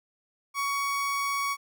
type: tone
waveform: 30% pulse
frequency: 1121 Hz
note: C#6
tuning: 19 cents sharp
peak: -24 dBFS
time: 0.54-1.57 s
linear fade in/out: 50 ms
effects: none